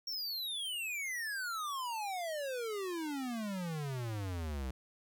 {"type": "exponential sweep", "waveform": "square", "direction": "down", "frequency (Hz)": [5588, 62], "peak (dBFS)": -37, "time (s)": [0.07, 4.71], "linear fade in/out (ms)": 5, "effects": []}